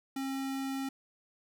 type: tone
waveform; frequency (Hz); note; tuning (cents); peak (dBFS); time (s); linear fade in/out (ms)
square; 269.5; C#4; -49; -34; 0.16-0.89; 5
effects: none